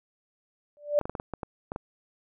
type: tone with exponential growth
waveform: sine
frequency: 587.3 Hz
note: D5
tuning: in tune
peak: -16 dBFS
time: 0.77-0.99 s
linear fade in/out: 0 ms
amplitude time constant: 46 ms
type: clicks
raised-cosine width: 1 ms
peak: -19 dBFS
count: 9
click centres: 1.013 / 1.055 / 1.096 / 1.152 / 1.199 / 1.337 / 1.432 / 1.719 / 1.761 s
effects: none